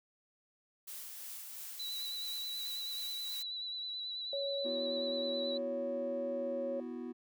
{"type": "noise with tremolo", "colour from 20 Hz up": "blue", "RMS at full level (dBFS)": -45, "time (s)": [0.87, 3.43], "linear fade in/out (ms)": 10, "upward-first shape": "sine", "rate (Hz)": 2.9, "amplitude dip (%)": 25}
{"type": "tone with vibrato", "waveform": "sine", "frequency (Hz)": 3951, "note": "B7", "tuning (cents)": 0, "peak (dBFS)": -38, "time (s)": [1.79, 5.58], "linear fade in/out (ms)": 10, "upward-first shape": "sine", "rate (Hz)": 9.3, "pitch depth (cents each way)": 28}
{"type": "tone with pitch glide", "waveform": "sine", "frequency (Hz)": [557, 551.9], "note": ["C#5", "C#5"], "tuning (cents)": [8, -8], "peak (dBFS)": -35, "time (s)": [4.33, 6.8], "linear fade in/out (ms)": 2, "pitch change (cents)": -16, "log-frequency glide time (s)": [6.33, 6.63]}
{"type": "chord", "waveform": "triangle", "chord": "B suspended fourth", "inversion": "none", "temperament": "equal", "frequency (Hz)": [246.9, 329.6, 370], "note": ["B3", "E4", "F#4"], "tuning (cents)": [0, 0, 0], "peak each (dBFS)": [-40, -44, -44], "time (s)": [4.64, 7.13], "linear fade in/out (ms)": 20}
{"effects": []}